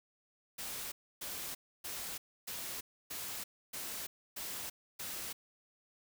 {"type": "noise bursts", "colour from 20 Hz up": "white", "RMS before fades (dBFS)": -42, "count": 8, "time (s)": [0.58, 5.33], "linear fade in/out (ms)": 10, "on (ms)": 340, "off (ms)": 290, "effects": []}